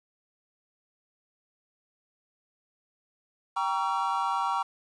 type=chord; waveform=triangle; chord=G diminished seventh; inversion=none; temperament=just; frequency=784 / 940.8 / 1128.9 / 1354.7 Hz; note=G5 / Bb5 / Db6 / Fb6; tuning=0 / +16 / +31 / +47 cents; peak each=-30 / -28 / -29 / -32 dBFS; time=3.56-4.63 s; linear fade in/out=10 ms; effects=resampled to 22050 Hz + 9-bit